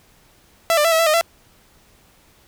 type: tone with pitch steps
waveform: sawtooth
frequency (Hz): 666 / 595 / 666 / 646 / 665 / 615 / 672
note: E5 / D5 / E5 / E5 / E5 / D#5 / E5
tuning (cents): +18 / +22 / +18 / -35 / +15 / -20 / +33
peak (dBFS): -10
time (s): 0.7-1.211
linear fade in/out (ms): 0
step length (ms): 73
effects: pink hiss -54 dBFS RMS until 2.47 s